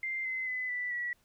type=tone with pitch steps; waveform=sine; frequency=2092 / 2053 / 2014 / 1975.7 / 1938.4 Hz; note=C7 / C7 / B6 / B6 / B6; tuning=-1 / -33 / +33 / 0 / -33 cents; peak=-32 dBFS; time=0.03-1.13 s; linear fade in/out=2 ms; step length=220 ms; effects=pink hiss -70 dBFS RMS until 1.24 s